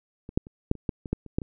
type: clicks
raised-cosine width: 3 ms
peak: -26 / -9 / -30 / -8 / -29 / -13 / -23 / -12 / -29 / -11 / -23 dBFS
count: 11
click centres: 0.291 / 0.375 / 0.469 / 0.714 / 0.753 / 0.892 / 1.058 / 1.13 / 1.263 / 1.385 / 1.418 s
effects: none